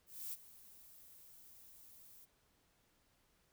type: noise with ADSR envelope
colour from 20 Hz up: violet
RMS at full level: -43 dBFS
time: 0.06-2.26 s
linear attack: 270 ms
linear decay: 28 ms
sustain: -17 dB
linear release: 21 ms
effects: pink hiss -75 dBFS RMS until 3.52 s